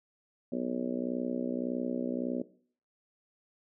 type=harmonic tone; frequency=61.74 Hz; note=B1; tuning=in tune; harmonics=3 / 4 / 5 / 6 / 7 / 8 / 9 / 10; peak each=-42 / -33 / -40 / -39 / -42 / -45 / -39 / -47 dBFS; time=0.52-2.42 s; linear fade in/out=5 ms; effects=noise-tail reverb RT60 0.5 s tail -18 dB re dry